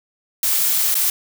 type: noise with dropouts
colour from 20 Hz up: blue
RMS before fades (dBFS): -18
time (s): 0.43-1.1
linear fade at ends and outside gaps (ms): 2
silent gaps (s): 0.944-0.952
effects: none